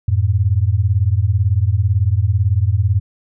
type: beating tone pair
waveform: sine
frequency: 89.4 / 107.4 Hz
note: F2 / A2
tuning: +41 / -41 cents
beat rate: 18 Hz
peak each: -15 dBFS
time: 0.08-3 s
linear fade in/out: 5 ms
effects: none